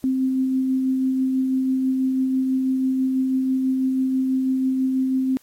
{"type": "tone with tremolo", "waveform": "sine", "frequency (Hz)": 261.6, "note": "C4", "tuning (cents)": 0, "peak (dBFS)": -17, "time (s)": [0.04, 5.37], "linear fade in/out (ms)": 0, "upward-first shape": "sine", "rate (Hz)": 6.1, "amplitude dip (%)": 25, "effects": ["white hiss -56 dBFS RMS until 5.42 s", "AAC 48 kbps"]}